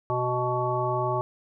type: harmonic tone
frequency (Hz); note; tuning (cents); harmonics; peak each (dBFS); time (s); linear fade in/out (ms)
124.4; B2; +13; 1 / 3 / 5 / 7 / 9; -30 / -30 / -30 / -30 / -30; 0.1-1.21; 0
effects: none